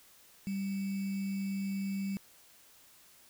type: tone with sample-and-hold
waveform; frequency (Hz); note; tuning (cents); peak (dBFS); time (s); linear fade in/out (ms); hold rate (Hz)
sine; 195.7; G3; -3; -32; 0.47-2.17; 0; 2450
effects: white hiss -60 dBFS RMS until 3.29 s